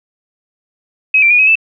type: tone with pitch steps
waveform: sine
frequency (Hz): 2546 / 2354 / 2448 / 2544 / 2637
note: D#7 / D7 / D#7 / D#7 / E7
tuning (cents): +39 / +3 / -29 / +38 / 0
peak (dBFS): -6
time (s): 1.14-1.555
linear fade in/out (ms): 5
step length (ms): 83
effects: none